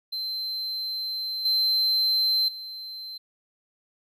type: tone with level steps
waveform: triangle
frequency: 4100 Hz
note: C8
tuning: 36 cents flat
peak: -27 / -19 / -34 dBFS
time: 0.12-3.18 s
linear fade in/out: 10 ms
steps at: 1.45 / 2.48 s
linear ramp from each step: 5 ms
effects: none